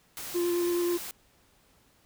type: noise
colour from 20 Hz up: white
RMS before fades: -39 dBFS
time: 0.17-1.11 s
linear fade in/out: 0 ms
type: tone with vibrato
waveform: triangle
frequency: 348.6 Hz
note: F4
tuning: 3 cents flat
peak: -23 dBFS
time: 0.34-0.98 s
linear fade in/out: 20 ms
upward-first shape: triangle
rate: 9.3 Hz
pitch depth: 15 cents each way
effects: pink hiss -64 dBFS RMS until 2.05 s